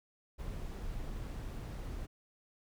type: noise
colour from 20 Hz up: brown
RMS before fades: -41 dBFS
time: 0.38-2.07 s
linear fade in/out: 20 ms
effects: none